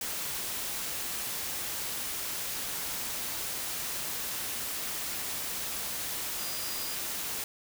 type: tone in noise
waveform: sine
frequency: 4887 Hz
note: D#8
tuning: 32 cents flat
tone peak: -42 dBFS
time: 6.39-6.95 s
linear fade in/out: 2 ms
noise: white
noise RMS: -35 dBFS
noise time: 0.01-7.44 s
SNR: -10 dB
effects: none